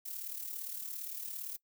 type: noise with amplitude modulation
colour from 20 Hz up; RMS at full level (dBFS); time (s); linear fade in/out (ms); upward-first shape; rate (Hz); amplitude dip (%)
violet; -39; 0.05-1.57; 10; sine; 37.5; 60
effects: noise-tail reverb RT60 0.1 s tail -21 dB re dry